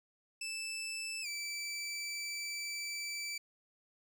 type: tone with pitch glide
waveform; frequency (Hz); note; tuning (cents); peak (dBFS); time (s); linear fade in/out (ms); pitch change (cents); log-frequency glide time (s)
20% pulse; 2637 to 2322; E7 to D7; 0 to -20; -33; 0.41-3.38; 5; -220; 1.22-1.27
effects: none